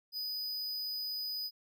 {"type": "tone", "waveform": "square", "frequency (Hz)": 4978, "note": "D#8", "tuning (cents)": 0, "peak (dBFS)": -36, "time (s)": [0.12, 1.51], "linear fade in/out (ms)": 50, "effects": []}